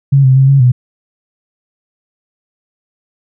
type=tone with pitch steps; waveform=sine; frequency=138.2 / 130.9 / 134.2 / 138 / 124.7 Hz; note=C#3 / C3 / C3 / C#3 / B2; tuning=-5 / +1 / +44 / -7 / +17 cents; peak=-4 dBFS; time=0.12-0.72 s; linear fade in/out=10 ms; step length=120 ms; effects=none